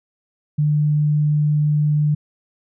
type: tone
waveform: sine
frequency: 149.5 Hz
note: D3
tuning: 31 cents sharp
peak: -14 dBFS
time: 0.58-2.15 s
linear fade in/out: 10 ms
effects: none